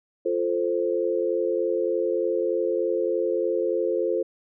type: chord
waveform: sine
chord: F major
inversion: none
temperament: equal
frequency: 349.2 / 440 / 523.3 Hz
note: F4 / A4 / C5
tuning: 0 / 0 / 0 cents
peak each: -26 dBFS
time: 0.25-4.23 s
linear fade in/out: 10 ms
effects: none